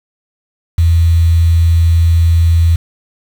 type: tone with quantisation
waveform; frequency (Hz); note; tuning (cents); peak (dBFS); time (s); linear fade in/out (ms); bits
sine; 83.5; E2; +23; -6; 0.78-2.76; 5; 5
effects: none